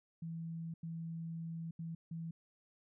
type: tone bursts at uneven times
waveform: sine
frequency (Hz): 164.81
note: E3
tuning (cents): 0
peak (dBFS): -40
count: 4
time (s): 0.22-0.74 / 0.83-1.71 / 1.79-1.95 / 2.11-2.31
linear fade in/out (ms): 5
effects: none